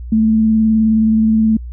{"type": "tone with vibrato", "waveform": "sine", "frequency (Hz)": 220, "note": "A3", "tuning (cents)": 0, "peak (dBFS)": -9, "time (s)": [0.12, 1.57], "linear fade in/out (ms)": 5, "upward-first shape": "square", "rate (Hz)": 19, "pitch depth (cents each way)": 15, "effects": ["added 60 Hz sine -25 dBFS peak until 1.72 s"]}